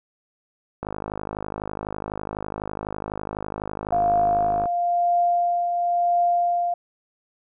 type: click train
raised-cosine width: 1 ms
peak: -15 dBFS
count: 200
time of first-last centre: 0.83-4.657 s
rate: 52 Hz
type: tone with tremolo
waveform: sine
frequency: 698.5 Hz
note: F5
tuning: in tune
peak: -16 dBFS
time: 3.92-6.74 s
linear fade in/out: 5 ms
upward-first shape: triangle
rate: 0.98 Hz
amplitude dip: 45%
effects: none